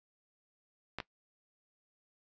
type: clicks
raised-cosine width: 0.3 ms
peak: -21 dBFS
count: 2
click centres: 0.986 / 1.002 s
effects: noise-tail reverb RT60 0.1 s tail -19 dB re dry + resampled to 16000 Hz